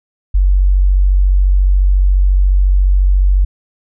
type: tone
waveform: sine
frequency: 47.11 Hz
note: F#1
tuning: 32 cents sharp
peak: -7 dBFS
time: 0.34-3.45 s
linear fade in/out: 10 ms
effects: none